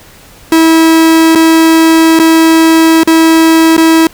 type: tone with dropouts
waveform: 45% pulse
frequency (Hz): 324.4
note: E4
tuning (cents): -28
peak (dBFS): -3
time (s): 0.52-4.07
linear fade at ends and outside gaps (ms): 2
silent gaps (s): 1.351-1.356 / 2.191-2.197 / 3.034-3.074 / 3.767-3.778
effects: pink hiss -37 dBFS RMS until 4.13 s